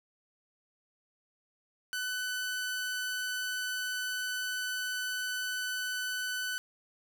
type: tone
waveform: sawtooth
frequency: 1501 Hz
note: F#6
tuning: 24 cents sharp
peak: -29 dBFS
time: 1.93-6.58 s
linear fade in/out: 0 ms
effects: none